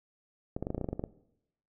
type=clicks; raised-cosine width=2 ms; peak=-20 dBFS; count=12; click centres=0.565 / 0.626 / 0.669 / 0.704 / 0.747 / 0.78 / 0.813 / 0.844 / 0.888 / 0.93 / 0.995 / 1.039 s; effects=noise-tail reverb RT60 0.8 s tail -18 dB re dry